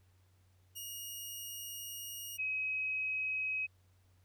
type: tone pair in turn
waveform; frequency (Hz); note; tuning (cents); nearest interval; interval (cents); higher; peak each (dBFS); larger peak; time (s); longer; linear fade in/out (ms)
10% pulse / sine; 2869 / 2541; F7 / D#7; +46 / +36; major second; 210; first; -34 / -33; second; 0.75-2.38 / 2.38-3.67; first; 20
effects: added 92 Hz sine -65 dBFS peak until 4.24 s + pink hiss -75 dBFS RMS until 4.24 s